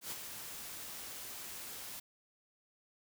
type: noise with ADSR envelope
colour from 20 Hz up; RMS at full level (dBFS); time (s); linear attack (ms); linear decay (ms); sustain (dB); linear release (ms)
white; -40; 0.01-2; 97; 40; -6; 8
effects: none